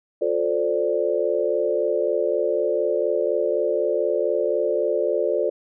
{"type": "chord", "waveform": "sine", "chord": "D minor seventh", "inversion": "first", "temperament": "equal with one note detuned", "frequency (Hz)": [355.7, 440, 523.3, 587.3], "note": ["F4", "A4", "C5", "D5"], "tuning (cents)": [32, 0, 0, 0], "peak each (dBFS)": [-26, -24, -25, -24], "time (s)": [0.21, 5.5], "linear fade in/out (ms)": 10, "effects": []}